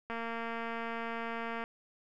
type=click train; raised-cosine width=0.5 ms; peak=-24 dBFS; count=355; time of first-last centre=0.1-1.639 s; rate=230 Hz; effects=none